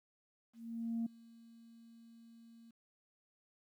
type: tone with ADSR envelope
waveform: sine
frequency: 230 Hz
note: A#3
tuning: 23 cents flat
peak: -32 dBFS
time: 0.53-2.71 s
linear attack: 530 ms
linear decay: 7 ms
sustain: -24 dB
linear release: 6 ms
effects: tanh soft clip ceiling -31 dBFS + 12-bit